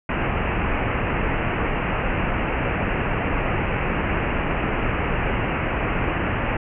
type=low-pass noise; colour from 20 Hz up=pink; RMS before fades=-23 dBFS; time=0.09-6.57 s; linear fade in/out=5 ms; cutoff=2800 Hz; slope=96 dB/octave; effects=none